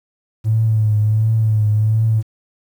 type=tone with vibrato; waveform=triangle; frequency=108.7 Hz; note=A2; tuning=21 cents flat; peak=-8 dBFS; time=0.44-2.23 s; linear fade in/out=50 ms; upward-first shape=triangle; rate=1.4 Hz; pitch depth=54 cents each way; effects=tanh soft clip ceiling -10 dBFS + 8-bit

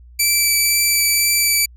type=tone with vibrato; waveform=10% pulse; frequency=2321 Hz; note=D7; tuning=21 cents flat; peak=-5 dBFS; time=0.19-1.66 s; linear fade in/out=10 ms; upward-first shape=triangle; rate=2 Hz; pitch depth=9 cents each way; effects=added 60 Hz sine -40 dBFS peak until 1.76 s

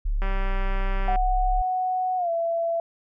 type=exponential two-way sweep; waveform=sine; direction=down then up; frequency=36.97 to 31 to 33.76 Hz; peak=-21 dBFS; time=0.05-1.62 s; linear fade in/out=10 ms; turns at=0.49 s
type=click train; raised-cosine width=0.5 ms; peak=-19 dBFS; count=183; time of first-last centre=0.22-1.158 s; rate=194 Hz
type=tone with pitch glide; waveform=sine; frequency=740 to 670.8 Hz; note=F#5 to E5; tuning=0 to +30 cents; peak=-22 dBFS; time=1.08-2.8 s; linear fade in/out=2 ms; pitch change=-170 cents; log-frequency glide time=2.17-2.3 s
effects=none

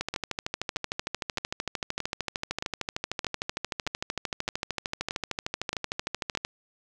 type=two click trains; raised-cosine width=0.2 ms; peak=-12 / -13 dBFS; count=86 / 11; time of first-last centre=0.01-6.449 / 0.14-6.351 s; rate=13.2 / 1.61 Hz; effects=none

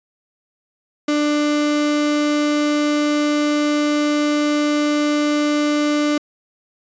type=tone; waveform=35% pulse; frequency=296.3 Hz; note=D4; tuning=15 cents sharp; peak=-14 dBFS; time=1.08-6.18 s; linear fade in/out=5 ms; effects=resampled to 16000 Hz

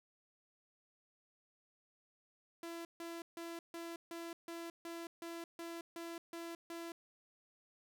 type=tone bursts; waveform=sawtooth; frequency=336.2 Hz; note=E4; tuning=34 cents sharp; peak=-40 dBFS; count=12; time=2.63-6.92 s; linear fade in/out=2 ms; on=220 ms; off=150 ms; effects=none

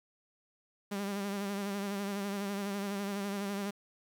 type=tone with vibrato; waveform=sawtooth; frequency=200 Hz; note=G3; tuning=35 cents sharp; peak=-30 dBFS; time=0.91-3.71 s; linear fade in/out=10 ms; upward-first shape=sine; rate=12 Hz; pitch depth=41 cents each way; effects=10-bit

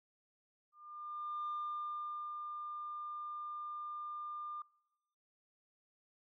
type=tone with ADSR envelope; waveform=sine; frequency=1200 Hz; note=D6; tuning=37 cents sharp; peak=-36 dBFS; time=0.72-4.62 s; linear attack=750 ms; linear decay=860 ms; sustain=-5 dB; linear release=3 ms; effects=noise-tail reverb RT60 1.0 s tail -25 dB re dry + tanh soft clip ceiling -34 dBFS

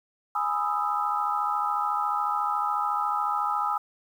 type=chord; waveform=sine; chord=E major seventh; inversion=first; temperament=equal; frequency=830.6 / 987.8 / 1244.5 / 1318.5 Hz; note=G#5 / B5 / D#6 / E6; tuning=0 / 0 / 0 / 0 cents; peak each=-29 / -33 / -28 / -30 dBFS; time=0.35-3.78 s; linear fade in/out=5 ms; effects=9-bit

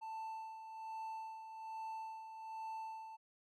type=tone with tremolo; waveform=triangle; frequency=886 Hz; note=A5; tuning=12 cents sharp; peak=-40 dBFS; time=0.01-3.17 s; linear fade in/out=20 ms; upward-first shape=sine; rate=1.2 Hz; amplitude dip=55%; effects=none

